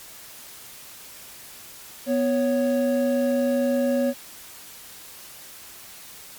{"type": "tone pair together", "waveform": "triangle", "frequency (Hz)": [247, 554.4], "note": ["B3", "C#5"], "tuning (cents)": [0, 0], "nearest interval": "octave + major second", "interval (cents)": 1400, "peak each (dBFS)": -20, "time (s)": [2.06, 4.14], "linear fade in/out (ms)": 50, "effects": ["white hiss -43 dBFS RMS until 6.38 s", "MP3 96 kbps"]}